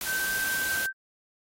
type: noise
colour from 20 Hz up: white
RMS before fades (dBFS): -33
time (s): 0.01-0.86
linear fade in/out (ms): 2
type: tone with pitch glide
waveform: sine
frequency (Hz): 1545 to 1557.5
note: G6 to G6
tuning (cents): -26 to -12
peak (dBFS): -27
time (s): 0.05-0.93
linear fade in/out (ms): 50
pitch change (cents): +14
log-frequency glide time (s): 0.17-0.28
effects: AAC 48 kbps